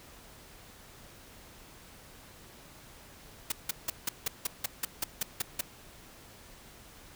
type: noise bursts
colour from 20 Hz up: white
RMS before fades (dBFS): -30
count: 12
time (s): 3.5-5.61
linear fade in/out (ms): 5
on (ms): 20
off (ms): 170
effects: pink hiss -53 dBFS RMS until 7.15 s

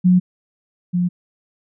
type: tone pair in turn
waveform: sine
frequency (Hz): 181.4 / 177.46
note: F#3 / F3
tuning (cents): -34 / +28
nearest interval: unison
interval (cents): 38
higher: first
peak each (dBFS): -9 / -15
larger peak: first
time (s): 0.04-0.2 / 0.93-1.09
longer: neither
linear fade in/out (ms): 20
effects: none

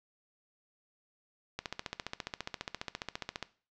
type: click train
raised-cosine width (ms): 0.2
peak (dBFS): -18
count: 28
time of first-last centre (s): 1.59-3.427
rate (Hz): 14.7
effects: noise-tail reverb RT60 0.4 s tail -18 dB re dry + low-pass 6000 Hz 12 dB/octave

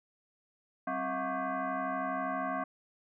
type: tone with frequency modulation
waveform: sine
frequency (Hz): 191.7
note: G3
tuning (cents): -38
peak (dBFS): -31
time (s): 0.87-2.64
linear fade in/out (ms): 5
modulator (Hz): 456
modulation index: 2.8
effects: none

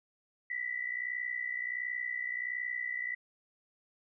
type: tone pair together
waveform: sine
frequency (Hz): 1938.6 / 2000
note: B6 / B6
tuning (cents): -33 / +21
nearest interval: minor second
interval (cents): 54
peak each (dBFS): -37 / -36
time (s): 0.5-3.15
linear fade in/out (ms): 5
effects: none

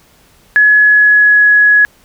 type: tone with pitch glide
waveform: sine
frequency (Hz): 1695 to 1681.3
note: G#6 to G#6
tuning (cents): +35 to +21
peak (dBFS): -4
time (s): 0.56-1.85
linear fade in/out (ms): 0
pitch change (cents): -14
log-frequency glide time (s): 0.79-1.46
effects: pink hiss -48 dBFS RMS until 2.04 s

